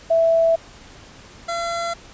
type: tone pair in turn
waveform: sine / 25% pulse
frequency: 659.3 / 680.2 Hz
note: E5 / F5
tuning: 0 / -46 cents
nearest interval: minor second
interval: 54 cents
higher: second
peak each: -13 / -19 dBFS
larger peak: first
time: 0.1-0.56 / 1.48-1.94 s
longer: neither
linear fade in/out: 10 ms
effects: pink hiss -44 dBFS RMS until 2.13 s + resampled to 16000 Hz